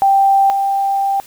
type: tone pair in turn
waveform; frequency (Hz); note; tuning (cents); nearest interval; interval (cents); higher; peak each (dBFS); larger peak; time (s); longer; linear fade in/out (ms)
sine; 785 / 788.5; G5 / G5; +2 / +10; unison; 8; second; -8 / -13; first; 0.02-0.5 / 0.5-1.2; second; 0
effects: white hiss -42 dBFS RMS until 1.26 s